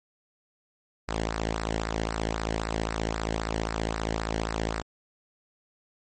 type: tone with flanger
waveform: sawtooth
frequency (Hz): 55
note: A1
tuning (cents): 0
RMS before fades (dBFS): -30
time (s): 1.08-4.82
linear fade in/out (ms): 10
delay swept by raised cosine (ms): 0.3 to 0.84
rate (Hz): 3.8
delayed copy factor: -0.7
effects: MP3 32 kbps